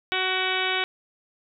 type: harmonic tone with a mistuned harmonic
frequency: 373.4 Hz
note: F#4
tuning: 16 cents sharp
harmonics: 1 / 2 / 3 / 4 / 5 / 6 / 7 / 8 / 9 / 10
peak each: -32 / -32 / -34 / -30 / -34 / -29 / -35 / -31 / -34 / -33 dBFS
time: 0.12-0.84 s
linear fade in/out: 0 ms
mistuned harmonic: 6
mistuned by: +28 cents
effects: none